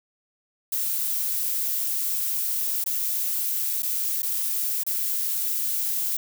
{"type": "noise with dropouts", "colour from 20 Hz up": "violet", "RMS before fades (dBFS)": -26, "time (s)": [0.72, 6.17], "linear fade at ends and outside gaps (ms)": 5, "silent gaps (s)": [[2.841, 2.86], [3.823, 3.83], [4.221, 4.229], [4.835, 4.865]], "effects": []}